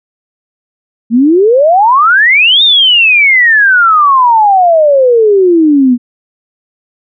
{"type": "exponential two-way sweep", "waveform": "sine", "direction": "up then down", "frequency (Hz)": [220, 3729, 237.3], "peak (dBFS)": -3, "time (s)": [1.1, 5.98], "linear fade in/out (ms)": 50, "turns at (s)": 2.63, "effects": []}